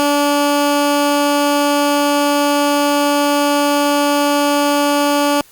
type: tone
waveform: 15% pulse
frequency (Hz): 288.7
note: D4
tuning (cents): -30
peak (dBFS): -6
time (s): 0-5.41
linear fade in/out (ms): 0
effects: white hiss -46 dBFS RMS until 5.51 s + Opus 48 kbps